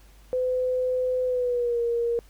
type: tone with pitch glide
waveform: sine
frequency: 507 to 470.3 Hz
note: B4 to A#4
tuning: +45 to +15 cents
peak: -22 dBFS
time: 0.33-2.19 s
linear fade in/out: 0 ms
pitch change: -130 cents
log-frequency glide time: 1.25-1.8 s
effects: added 50 Hz sine -50 dBFS peak until 2.29 s + pink hiss -58 dBFS RMS until 2.29 s